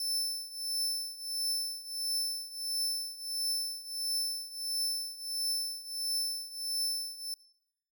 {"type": "tone with tremolo", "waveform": "sawtooth", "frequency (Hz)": 5290, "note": "E8", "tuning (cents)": 5, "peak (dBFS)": -26, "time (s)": [0, 7.34], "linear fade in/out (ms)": 2, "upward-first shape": "triangle", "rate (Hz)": 1.5, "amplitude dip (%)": 85, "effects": ["noise-tail reverb RT60 0.8 s tail -20 dB re dry"]}